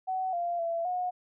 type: tone with pitch steps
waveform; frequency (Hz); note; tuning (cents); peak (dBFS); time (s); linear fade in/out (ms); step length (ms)
sine; 751 / 693 / 672 / 725; F#5 / F5 / E5 / F#5; +26 / -14 / +33 / -35; -28; 0.07-1.11; 20; 260
effects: none